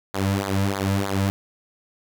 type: tone with flanger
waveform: sawtooth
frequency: 98 Hz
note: G2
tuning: in tune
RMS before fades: -23 dBFS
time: 0.14-1.3 s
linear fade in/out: 0 ms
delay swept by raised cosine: 0.35 to 2.75 ms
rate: 3.2 Hz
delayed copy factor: -1
effects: none